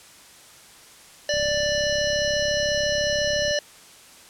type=harmonic tone; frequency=588 Hz; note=D5; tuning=2 cents sharp; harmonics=1 / 3 / 5 / 7 / 9 / 10; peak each=-23 / -28 / -30 / -31 / -33 / -33 dBFS; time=1.29-3.59 s; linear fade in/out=2 ms
type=click train; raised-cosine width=5 ms; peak=-26 dBFS; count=75; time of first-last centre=1.34-3.51 s; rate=34.1 Hz
effects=white hiss -48 dBFS RMS until 4.29 s + low-pass 10000 Hz 12 dB/octave